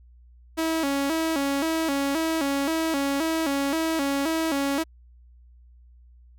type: tone with vibrato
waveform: sawtooth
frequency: 300 Hz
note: D4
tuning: 37 cents sharp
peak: -19 dBFS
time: 0.57-4.84 s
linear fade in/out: 20 ms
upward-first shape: square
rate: 1.9 Hz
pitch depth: 130 cents each way
effects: added 60 Hz sine -49 dBFS peak until 6.38 s